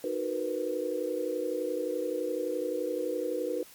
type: chord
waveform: sine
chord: B major seventh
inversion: first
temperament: equal with one note detuned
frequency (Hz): 311.1 / 370 / 466.2 / 497.9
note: D#4 / F#4 / A#4 / B4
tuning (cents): 0 / 0 / 0 / +14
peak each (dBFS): -36 / -36 / -35 / -32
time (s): 0.04-3.63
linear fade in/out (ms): 2
effects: white hiss -53 dBFS RMS until 3.74 s + MP3 96 kbps